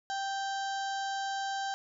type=harmonic tone with a mistuned harmonic; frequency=784 Hz; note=G5; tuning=in tune; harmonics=1 / 2 / 4 / 5 / 6 / 7 / 8 / 9; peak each=-33 / -39 / -45 / -47 / -49 / -50 / -51 / -52 dBFS; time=0.1-1.74 s; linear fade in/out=0 ms; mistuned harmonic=8; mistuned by=+17 cents; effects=none